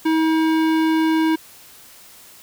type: tone with hard clipping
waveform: sine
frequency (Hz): 319.5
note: D#4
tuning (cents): +46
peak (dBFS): -17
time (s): 0.05-1.36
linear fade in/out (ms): 10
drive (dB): 17
effects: white hiss -45 dBFS RMS until 2.42 s